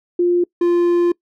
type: tone pair in turn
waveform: sine / triangle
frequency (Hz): 351.3 / 347.7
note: F4 / F4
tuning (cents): +10 / -8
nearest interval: unison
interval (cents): 18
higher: first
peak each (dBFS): -12 / -10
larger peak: second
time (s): 0.19-0.44 / 0.61-1.12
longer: second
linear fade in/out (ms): 5
effects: noise-tail reverb RT60 0.1 s tail -24 dB re dry

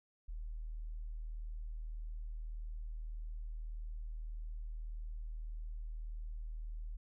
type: tone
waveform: sine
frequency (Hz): 39.15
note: D#1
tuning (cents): +11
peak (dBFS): -40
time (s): 0.28-6.97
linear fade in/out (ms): 10
effects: none

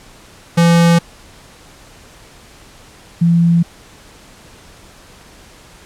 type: tone pair in turn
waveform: square / sine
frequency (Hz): 169.5 / 169.5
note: E3 / E3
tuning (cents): +49 / +49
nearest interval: unison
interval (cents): 0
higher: neither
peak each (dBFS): -8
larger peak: neither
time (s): 0.57-0.99 / 3.21-3.63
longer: neither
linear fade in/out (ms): 10
effects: pink hiss -42 dBFS RMS until 5.85 s + low-pass 10000 Hz 12 dB/octave

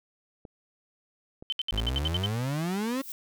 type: clicks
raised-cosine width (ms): 2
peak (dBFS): -30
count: 2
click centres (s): 0.452 / 1.425
type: tone bursts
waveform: sine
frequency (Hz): 3073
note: G7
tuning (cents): -35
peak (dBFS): -26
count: 9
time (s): 1.5-2.26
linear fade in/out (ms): 0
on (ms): 24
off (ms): 68
type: exponential sweep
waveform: 35% pulse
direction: up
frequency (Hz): 49.46 to 277.5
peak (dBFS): -26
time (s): 1.72-3.02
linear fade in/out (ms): 10
type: noise with exponential growth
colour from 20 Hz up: violet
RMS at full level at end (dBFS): -35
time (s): 2.85-3.12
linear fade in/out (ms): 1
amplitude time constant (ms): 58
effects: none

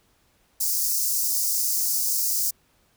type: high-pass noise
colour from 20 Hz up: white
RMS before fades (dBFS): -24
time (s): 0.6-2.51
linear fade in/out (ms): 10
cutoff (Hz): 4900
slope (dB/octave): 48
effects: pink hiss -64 dBFS RMS until 2.96 s

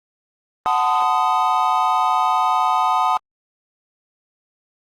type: chord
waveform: triangle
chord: F# diminished seventh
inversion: none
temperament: equal with one note detuned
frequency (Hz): 740 / 880 / 1022 / 1244.5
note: F#5 / A5 / C6 / Eb6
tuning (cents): 0 / 0 / -41 / 0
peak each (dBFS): -19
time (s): 0.66-3.17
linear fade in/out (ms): 0
effects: Opus 24 kbps

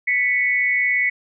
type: tone pair together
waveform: sine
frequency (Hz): 1980.3 / 2217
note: B6 / C#7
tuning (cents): +4 / 0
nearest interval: major second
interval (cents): 196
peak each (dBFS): -19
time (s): 0.07-1.1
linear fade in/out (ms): 10
effects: none

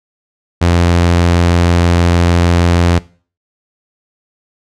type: tone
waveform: sawtooth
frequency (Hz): 86.4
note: F2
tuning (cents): -18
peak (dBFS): -4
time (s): 0.61-2.99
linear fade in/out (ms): 10
effects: noise-tail reverb RT60 0.4 s tail -20 dB re dry + low-pass 7000 Hz 12 dB/octave

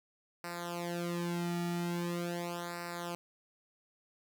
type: tone with flanger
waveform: sawtooth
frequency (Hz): 173.1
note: F3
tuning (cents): -15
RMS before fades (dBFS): -37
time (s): 0.44-3.15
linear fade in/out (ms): 0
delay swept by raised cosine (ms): 0.3 to 1.9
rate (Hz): 0.42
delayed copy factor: -0.95
effects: none

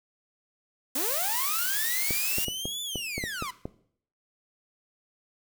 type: linear two-way sweep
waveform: sawtooth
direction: up then down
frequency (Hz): 240 to 3520 to 957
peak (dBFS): -29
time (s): 0.95-3.51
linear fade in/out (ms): 10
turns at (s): 2.82
type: noise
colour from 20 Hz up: blue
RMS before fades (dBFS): -29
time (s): 0.95-2.45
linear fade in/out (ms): 5
type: clicks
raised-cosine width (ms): 2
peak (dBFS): -19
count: 9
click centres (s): 2.108 / 2.384 / 2.483 / 2.655 / 2.957 / 3.18 / 3.239 / 3.424 / 3.655
effects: noise-tail reverb RT60 0.6 s tail -17 dB re dry

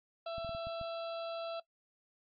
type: harmonic tone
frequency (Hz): 667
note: E5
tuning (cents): +20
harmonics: 1 / 2 / 4 / 5 / 6 / 7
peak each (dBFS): -38 / -46 / -53 / -54 / -53 / -59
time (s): 0.26-1.6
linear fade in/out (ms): 5
type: clicks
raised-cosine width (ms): 5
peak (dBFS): -36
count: 6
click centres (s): 0.382 / 0.447 / 0.493 / 0.549 / 0.67 / 0.813
effects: noise-tail reverb RT60 0.1 s tail -18 dB re dry + AAC 48 kbps

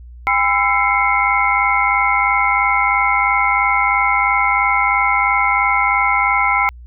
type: tone cluster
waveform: sine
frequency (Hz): 804 / 1012 / 1335 / 2104 / 2207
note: G5 / B5 / E6 / C7 / C#7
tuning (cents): +44 / +42 / +22 / +9 / -8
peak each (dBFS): -19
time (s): 0.27-6.69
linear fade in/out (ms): 0
effects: added 60 Hz sine -34 dBFS peak until 6.86 s

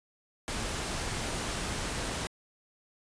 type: noise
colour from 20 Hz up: pink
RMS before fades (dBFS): -34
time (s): 0.48-2.27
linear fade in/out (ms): 0
effects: resampled to 22050 Hz

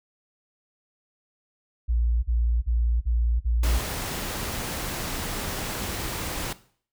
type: tone bursts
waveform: sine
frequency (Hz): 58.27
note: A#1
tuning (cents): 0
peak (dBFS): -20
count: 5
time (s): 1.88-3.794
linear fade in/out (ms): 20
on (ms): 350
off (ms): 41
type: noise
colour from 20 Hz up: pink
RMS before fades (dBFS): -31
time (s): 3.63-6.53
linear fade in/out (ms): 5
effects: noise-tail reverb RT60 0.5 s tail -17 dB re dry

